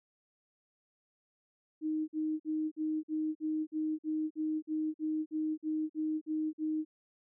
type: tone bursts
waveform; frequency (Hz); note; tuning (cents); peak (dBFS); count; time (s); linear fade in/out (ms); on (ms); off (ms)
sine; 311.1; D#4; 0; -30; 16; 1.81-6.85; 50; 270; 48
effects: none